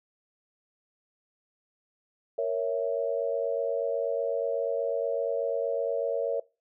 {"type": "chord", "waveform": "sine", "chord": "A# diminished", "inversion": "none", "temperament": "equal", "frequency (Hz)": [466.2, 554.4, 659.3], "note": ["A#4", "C#5", "E5"], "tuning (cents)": [0, 0, 0], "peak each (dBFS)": [-30, -29, -32], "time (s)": [2.38, 6.4], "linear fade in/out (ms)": 5, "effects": ["noise-tail reverb RT60 0.3 s tail -23 dB re dry"]}